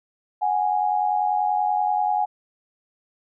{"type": "tone pair together", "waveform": "sine", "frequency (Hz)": [737.7, 828], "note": ["F#5", "G#5"], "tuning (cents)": [-5, -5], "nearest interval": "major second", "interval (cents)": 200, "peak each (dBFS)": [-23, -21], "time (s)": [0.41, 2.26], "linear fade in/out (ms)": 20, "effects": []}